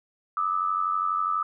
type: tone pair together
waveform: sine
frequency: 1197 / 1289.2 Hz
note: D6 / E6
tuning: +33 / -39 cents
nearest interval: minor second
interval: 128 cents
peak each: -26 dBFS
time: 0.37-1.43 s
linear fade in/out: 2 ms
effects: none